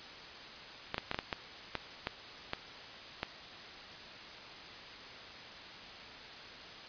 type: clicks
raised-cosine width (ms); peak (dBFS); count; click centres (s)
0.3; -17; 10; 0.944 / 0.981 / 1.114 / 1.145 / 1.189 / 1.328 / 1.753 / 2.071 / 2.534 / 3.231
effects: white hiss -48 dBFS RMS until 6.88 s + resampled to 11025 Hz